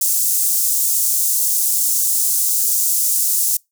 pink high-pass noise, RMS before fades -17 dBFS, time 0.01-3.57 s, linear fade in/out 5 ms, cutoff 7000 Hz, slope 24 dB/octave, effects noise-tail reverb RT60 0.2 s tail -26 dB re dry

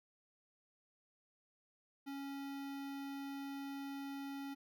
square tone with notch filter, 277.2 Hz, C#4, in tune, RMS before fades -45 dBFS, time 2.06-4.55 s, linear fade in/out 20 ms, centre 7900 Hz, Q 1.2, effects none

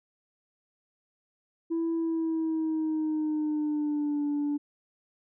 sine tone with pitch glide, 330.6 to 291.1 Hz, E4 to D4, +5 to -15 cents, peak -24 dBFS, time 1.7-4.58 s, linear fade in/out 20 ms, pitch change -220 cents, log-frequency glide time 1.94-4.24 s, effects tanh soft clip ceiling -24 dBFS

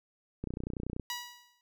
click train, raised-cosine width 3 ms, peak -23 dBFS, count 18, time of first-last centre 0.44-0.997 s, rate 30.5 Hz
10% pulse tone with exponential decay, 970 Hz, B5, 31 cents flat, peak -24 dBFS, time 1.1-1.61 s, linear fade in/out 1 ms, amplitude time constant 110 ms
effects none

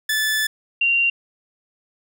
sawtooth / sine tone pair in turn, 1742 / 2765 Hz, A6 / F7, -18 / -18 cents, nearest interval minor sixth, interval 800 cents, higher second, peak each -15 dBFS, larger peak neither, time 0.09-0.47 / 0.81-1.1 s, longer first, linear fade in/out 5 ms, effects none

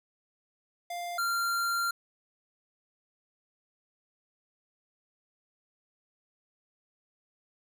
square tone pair in turn, 698.5 / 1383.3 Hz, F5 / F6, 0 / -17 cents, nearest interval octave, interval 1183 cents, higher second, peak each -35 / -28 dBFS, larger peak second, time 0.9-1.18 / 1.18-1.91 s, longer second, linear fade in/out 5 ms, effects none

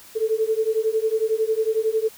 sine beating tone pair, 435.6 / 446.6 Hz, A4 / A4, -17 / +26 cents, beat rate 11 Hz, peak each -22 dBFS, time 0.15-2.09 s, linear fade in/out 20 ms, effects white hiss -46 dBFS RMS until 2.17 s

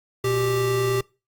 square tone pair together, 120.64 / 391.5 Hz, B2 / G4, -40 / -2 cents, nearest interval octave + minor sixth, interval 2038 cents, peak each -27 / -22 dBFS, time 0.24-1.01 s, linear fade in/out 5 ms, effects noise-tail reverb RT60 0.3 s tail -23 dB re dry + Opus 48 kbps

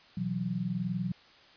sine chord, B suspended fourth, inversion none, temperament equal, 123.47 / 164.81 / 185 Hz, B2 / E3 / F#3, 0 / 0 / 0 cents, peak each -37 / -35 / -32 dBFS, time 0.17-1.12 s, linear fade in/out 5 ms, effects white hiss -57 dBFS RMS until 1.56 s + resampled to 11025 Hz

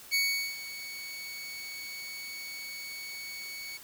25% pulse tone with ADSR envelope, 2230 Hz, C#7, 10 cents sharp, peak -20 dBFS, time 0.11-3.78 s, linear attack 32 ms, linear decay 410 ms, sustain -15 dB, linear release 17 ms, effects white hiss -50 dBFS RMS until 3.83 s

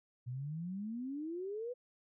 sine exponential sweep, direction up, 118.9 to 506 Hz, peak -38 dBFS, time 0.26-1.74 s, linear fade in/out 20 ms, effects none

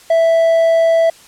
triangle tone, 659.3 Hz, E5, in tune, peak -7 dBFS, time 0.1-1.1 s, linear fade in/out 5 ms, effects white hiss -43 dBFS RMS until 1.27 s + low-pass 10000 Hz 12 dB/octave

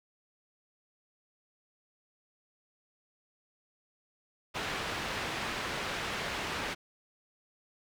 white low-pass noise, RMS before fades -36 dBFS, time 4.54-6.75 s, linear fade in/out 20 ms, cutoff 2600 Hz, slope 12 dB/octave, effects none

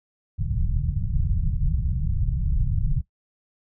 pink low-pass noise, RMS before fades -23 dBFS, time 0.38-3.02 s, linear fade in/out 20 ms, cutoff 160 Hz, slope 48 dB/octave, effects noise-tail reverb RT60 0.1 s tail -18 dB re dry

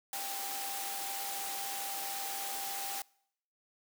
sine tone in noise, 790 Hz, G5, 13 cents sharp, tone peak -42 dBFS, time 0.13-3.02 s, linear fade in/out 2 ms, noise white, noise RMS -39 dBFS, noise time 0.13-3.02 s, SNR -6 dB, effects noise-tail reverb RT60 0.7 s tail -25 dB re dry + high-pass 300 Hz 12 dB/octave

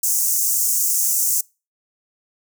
pink high-pass noise, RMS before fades -19 dBFS, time 0.03-1.41 s, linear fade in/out 5 ms, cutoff 6100 Hz, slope 48 dB/octave, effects noise-tail reverb RT60 0.3 s tail -25 dB re dry

